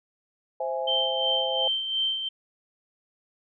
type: chord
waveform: sine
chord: C augmented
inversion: none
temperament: equal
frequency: 523.3 / 659.3 / 830.6 Hz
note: C5 / E5 / G#5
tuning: 0 / 0 / 0 cents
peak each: -29 / -32 / -32 dBFS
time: 0.6-1.68 s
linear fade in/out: 5 ms
type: tone with tremolo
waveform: sine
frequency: 3121 Hz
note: G7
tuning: 8 cents flat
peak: -22 dBFS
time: 0.87-2.29 s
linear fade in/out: 10 ms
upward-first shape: sine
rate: 2.8 Hz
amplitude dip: 55%
effects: none